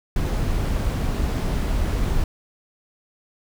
brown noise, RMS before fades -22 dBFS, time 0.16-2.24 s, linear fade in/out 2 ms, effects none

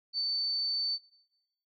sine tone, 4533 Hz, C#8, 38 cents sharp, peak -28 dBFS, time 0.13-0.99 s, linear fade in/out 50 ms, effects noise-tail reverb RT60 0.9 s tail -19 dB re dry + MP3 48 kbps

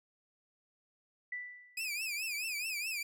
sine tone with exponential decay, 1975.5 Hz, B6, in tune, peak -35 dBFS, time 1.32-1.97 s, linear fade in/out 5 ms, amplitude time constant 140 ms
sawtooth tone with vibrato, 2484 Hz, D#7, 3 cents flat, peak -32 dBFS, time 1.77-3.03 s, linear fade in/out 5 ms, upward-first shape triangle, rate 4.7 Hz, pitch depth 160 cents each way
effects none

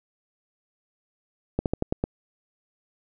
slowing click train, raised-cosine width 2 ms, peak -10 dBFS, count 6, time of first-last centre 1.59-2.039 s, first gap 68 ms, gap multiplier 1.14, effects none

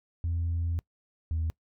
sine tone pair in turn, 84.3 / 80.57 Hz, E2 / E2, +39 / -39 cents, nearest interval minor second, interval 78 cents, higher first, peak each -25 dBFS, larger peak neither, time 0.24-0.79 / 1.31-1.5 s, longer first, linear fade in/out 0 ms, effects noise-tail reverb RT60 0.1 s tail -25 dB re dry + tanh soft clip ceiling -24 dBFS

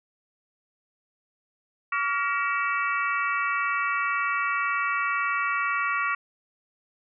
harmonic tone with a mistuned harmonic, 380 Hz, F#4, 46 cents sharp, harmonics 3 / 4 / 5 / 6 / 7, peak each -27 / -29 / -31 / -33 / -34 dBFS, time 1.92-6.15 s, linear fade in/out 5 ms, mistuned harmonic 4, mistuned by -140 cents, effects none

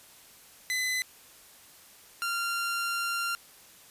sawtooth tone pair in turn, 2016 / 1385.7 Hz, B6 / F6, +35 / -14 cents, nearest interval tritone, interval 649 cents, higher first, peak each -24 / -25 dBFS, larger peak first, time 0.7-1.02 / 2.22-3.35 s, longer second, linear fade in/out 0 ms, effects white hiss -54 dBFS RMS until 3.9 s + resampled to 32000 Hz

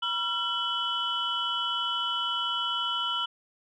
sine tone cluster, 967 / 1362 / 3013 / 3327 Hz, B5 / F6 / F#7 / G#7, -37 / -44 / +31 / +2 cents, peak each -36 / -31 / -29 / -36 dBFS, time 0.02-3.26 s, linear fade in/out 10 ms, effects tanh soft clip ceiling -17 dBFS

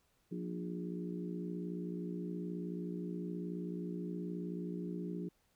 harmonic tone with a mistuned harmonic, 58.9 Hz, A#1, 19 cents sharp, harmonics 3 / 4 / 5 / 6 / 7, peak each -40 / -50 / -45 / -47 / -48 dBFS, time 0.31-5.29 s, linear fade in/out 10 ms, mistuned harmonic 5, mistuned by +29 cents, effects pink hiss -75 dBFS RMS until 5.55 s

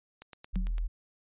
click train, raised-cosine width 0.2 ms, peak -28 dBFS, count 6, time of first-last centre 0.22-0.782 s, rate 8.9 Hz
sine tone, 40.94 Hz, E1, 11 cents flat, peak -28 dBFS, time 0.53-0.88 s, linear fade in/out 20 ms
sine tone with exponential decay, 185 Hz, F#3, in tune, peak -28 dBFS, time 0.56-0.76 s, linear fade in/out 0 ms, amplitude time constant 43 ms
effects resampled to 8000 Hz

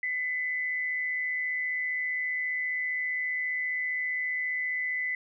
sine tone pair together, 2004 / 2159 Hz, B6 / C#7, +25 / -46 cents, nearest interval minor second, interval 129 cents, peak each -28 / -40 dBFS, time 0.03-5.15 s, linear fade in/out 2 ms, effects none

